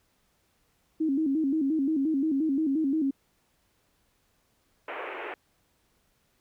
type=tone with vibrato; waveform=sine; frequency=293.7 Hz; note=D4; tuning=in tune; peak=-23 dBFS; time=1-3.11 s; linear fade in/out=10 ms; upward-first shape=square; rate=5.7 Hz; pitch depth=130 cents each way
type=band-pass noise; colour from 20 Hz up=pink; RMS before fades=-37 dBFS; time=4.88-5.34 s; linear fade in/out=2 ms; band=340 to 2700 Hz; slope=48 dB/octave
effects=pink hiss -70 dBFS RMS until 6.4 s